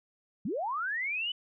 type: linear sweep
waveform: sine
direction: up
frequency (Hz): 158 to 3028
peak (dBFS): -30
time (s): 0.45-1.32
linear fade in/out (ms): 5
effects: none